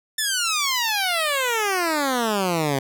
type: exponential sweep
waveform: 10% pulse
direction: down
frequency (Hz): 1793 to 132.5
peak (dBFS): -12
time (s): 0.18-2.79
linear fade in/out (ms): 5
effects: none